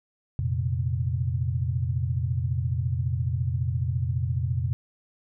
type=chord; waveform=sine; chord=F suspended fourth; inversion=none; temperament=just; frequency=87.31 / 116.41 / 130.96 Hz; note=F2 / Bb2 / C3; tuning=0 / -2 / +2 cents; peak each=-28 dBFS; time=0.39-4.73 s; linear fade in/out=0 ms; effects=none